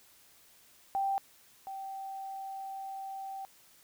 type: tone pair in turn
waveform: sine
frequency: 784 / 776.8 Hz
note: G5 / G5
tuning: 0 / -16 cents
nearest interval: unison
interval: 16 cents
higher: first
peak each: -28 / -38 dBFS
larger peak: first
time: 0.95-1.18 / 1.67-3.45 s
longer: second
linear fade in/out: 0 ms
effects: white hiss -61 dBFS RMS until 3.83 s